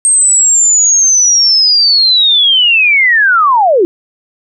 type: linear sweep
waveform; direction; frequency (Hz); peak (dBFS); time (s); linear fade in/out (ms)
sine; down; 8460 to 328.2; -5; 0.05-3.85; 0
effects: none